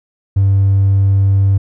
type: tone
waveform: triangle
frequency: 98 Hz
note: G2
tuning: in tune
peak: -5 dBFS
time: 0.36-1.58 s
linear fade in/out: 10 ms
effects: tanh soft clip ceiling -4 dBFS